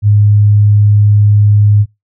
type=tone; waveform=sine; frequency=103.83 Hz; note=G#2; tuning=in tune; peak=-4 dBFS; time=0.02-1.86 s; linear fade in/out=50 ms; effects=noise-tail reverb RT60 0.2 s tail -24 dB re dry